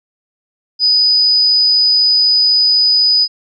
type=tone; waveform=sine; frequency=4978 Hz; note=D#8; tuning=in tune; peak=-8 dBFS; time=0.79-3.28 s; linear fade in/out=50 ms; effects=none